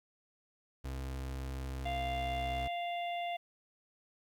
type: tone with pitch glide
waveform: 35% pulse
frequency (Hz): 66 to 64.68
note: C2 to C2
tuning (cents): +16 to -19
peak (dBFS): -36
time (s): 0.84-2.68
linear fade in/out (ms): 10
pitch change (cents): -35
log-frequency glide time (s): 1.86-2.06
type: harmonic tone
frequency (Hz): 696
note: F5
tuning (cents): -6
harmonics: 1 / 3 / 4 / 5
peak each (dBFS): -35 / -45 / -47 / -49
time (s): 1.85-3.37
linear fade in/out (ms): 10
effects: 11-bit